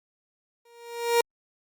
30% pulse tone with exponential growth, 470.5 Hz, A#4, 16 cents sharp, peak -14 dBFS, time 0.65-1.21 s, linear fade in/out 5 ms, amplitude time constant 120 ms, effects Opus 48 kbps

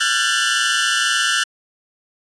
sawtooth tone cluster, 1369 / 1483 / 1605 / 1757 / 2944 Hz, F6 / F#6 / G6 / A6 / F#7, -35 / +4 / +40 / -3 / -9 cents, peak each -19 dBFS, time 0-1.44 s, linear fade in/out 10 ms, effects resampled to 22050 Hz

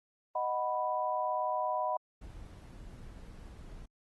sine chord, B major, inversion first, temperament equal, 622.3 / 740 / 987.8 Hz, D#5 / F#5 / B5, 0 / 0 / 0 cents, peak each -35 / -35 / -33 dBFS, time 0.35-1.97 s, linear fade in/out 5 ms
brown noise, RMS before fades -48 dBFS, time 2.21-3.86 s, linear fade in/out 10 ms
effects Opus 24 kbps

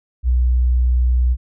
sine tone, 61.74 Hz, B1, in tune, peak -12 dBFS, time 0.23-1.37 s, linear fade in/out 50 ms, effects none

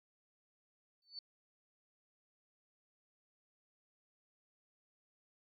sine tone with exponential growth, 4504 Hz, C#8, 27 cents sharp, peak -40 dBFS, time 1.02-1.19 s, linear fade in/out 2 ms, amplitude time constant 35 ms, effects MP3 48 kbps

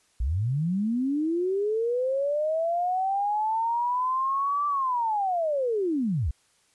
sine linear two-way sweep, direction up then down, 51.91 to 1171 to 51.91 Hz, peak -23 dBFS, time 0.2-6.31 s, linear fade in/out 5 ms, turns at 4.67 s, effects white hiss -65 dBFS RMS until 6.74 s + resampled to 24000 Hz

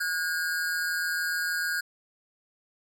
square tone pair together, 1450.4 / 1617 Hz, F#6 / G#6, -35 / -47 cents, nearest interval major second, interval 188 cents, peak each -31 / -30 dBFS, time 0-1.81 s, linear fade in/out 10 ms, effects none

